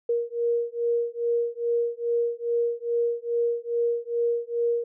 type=beating tone pair; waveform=sine; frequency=470 / 472.4 Hz; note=A#4 / A#4; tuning=+14 / +23 cents; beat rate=2.4 Hz; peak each=-26 dBFS; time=0.09-4.84 s; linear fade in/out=5 ms; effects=none